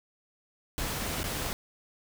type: noise with dropouts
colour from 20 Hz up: pink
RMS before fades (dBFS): -33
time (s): 0.78-1.53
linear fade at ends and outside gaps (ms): 0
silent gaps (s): 1.232-1.241
effects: none